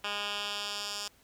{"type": "tone with band-pass filter sweep", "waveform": "10% pulse", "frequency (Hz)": 204.9, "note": "G#3", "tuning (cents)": -23, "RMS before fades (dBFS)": -36, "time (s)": [0.04, 1.08], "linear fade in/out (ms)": 2, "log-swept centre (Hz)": [2500, 5600], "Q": 1.5, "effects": ["pink hiss -63 dBFS RMS until 1.23 s"]}